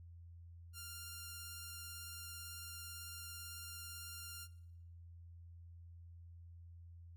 5% pulse tone with vibrato, 1396.9 Hz, F6, in tune, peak -37 dBFS, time 0.73-4.48 s, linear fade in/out 50 ms, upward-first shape square, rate 18 Hz, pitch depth 10 cents each way, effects noise-tail reverb RT60 0.9 s tail -22 dB re dry + added 85 Hz sine -53 dBFS peak until 7.16 s

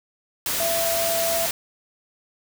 sine tone in noise, 669 Hz, E5, 25 cents sharp, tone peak -23 dBFS, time 0.6-1.46 s, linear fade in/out 2 ms, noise white, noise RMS -25 dBFS, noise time 0.46-1.51 s, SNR -1 dB, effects none

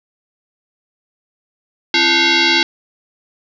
sine tone with frequency modulation, 871 Hz, A5, 18 cents flat, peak -10 dBFS, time 1.94-2.63 s, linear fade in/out 2 ms, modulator 605 Hz, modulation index 6.5, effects none

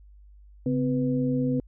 sine tone cluster, 139.7 / 255.7 / 493.7 Hz, C#3 / C4 / B4, +14 / -40 / -1 cents, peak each -28 / -24 / -31 dBFS, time 0.66-1.6 s, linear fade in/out 2 ms, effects added 50 Hz sine -48 dBFS peak until 1.67 s

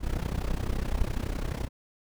brown noise with amplitude modulation, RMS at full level -26 dBFS, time 0-1.69 s, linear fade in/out 50 ms, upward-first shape sine, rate 31.8 Hz, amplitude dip 85%, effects none

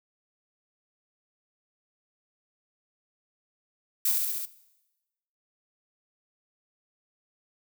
violet noise with echo, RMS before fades -24 dBFS, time 4.05-4.12 s, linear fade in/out 5 ms, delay 67 ms, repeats 5, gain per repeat -2 dB, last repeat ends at 4.455 s, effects noise-tail reverb RT60 1.0 s tail -18 dB re dry

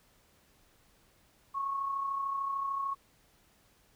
sine tone with amplitude modulation, 1100 Hz, C#6, 14 cents flat, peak -29 dBFS, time 1.54-2.95 s, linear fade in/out 20 ms, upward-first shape sine, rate 33.4 Hz, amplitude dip 45%, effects pink hiss -66 dBFS RMS until 3.95 s

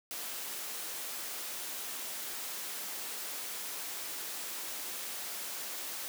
white high-pass noise, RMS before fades -40 dBFS, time 0.11-6.08 s, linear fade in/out 0 ms, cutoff 260 Hz, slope 12 dB/octave, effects none

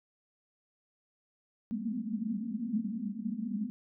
white band-pass noise, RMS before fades -35 dBFS, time 1.71-3.7 s, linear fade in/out 0 ms, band 200 to 240 Hz, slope 96 dB/octave, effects none

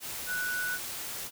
sine tone in noise, 1480 Hz, F#6, in tune, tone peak -30 dBFS, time 0.26-0.79 s, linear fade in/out 50 ms, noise white, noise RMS -38 dBFS, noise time 0-1.31 s, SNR +5 dB, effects none

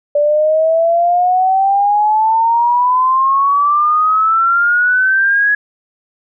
sine exponential sweep, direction up, 581 to 1683 Hz, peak -9 dBFS, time 0.15-5.55 s, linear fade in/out 5 ms, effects none

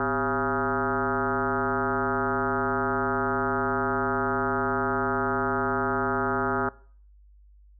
sine tone with frequency modulation, 824 Hz, G#5, 14 cents flat, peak -23 dBFS, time 0-6.69 s, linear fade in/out 2 ms, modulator 143 Hz, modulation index 4.6, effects noise-tail reverb RT60 0.5 s tail -21 dB re dry + added 50 Hz sine -51 dBFS peak until 7.79 s

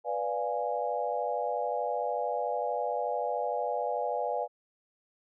sine chord, B diminished seventh, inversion none, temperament equal, 493.9 / 587.3 / 698.5 / 830.6 Hz, B4 / D5 / F5 / Ab5, 0 / 0 / 0 / 0 cents, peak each -34 dBFS, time 0.04-4.48 s, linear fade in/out 50 ms, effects none

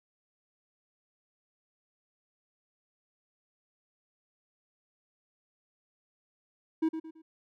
triangle tone with echo, 320.5 Hz, E4, 49 cents flat, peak -22 dBFS, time 6.82-6.89 s, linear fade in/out 10 ms, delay 110 ms, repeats 3, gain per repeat -9 dB, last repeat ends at 7.22 s, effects none

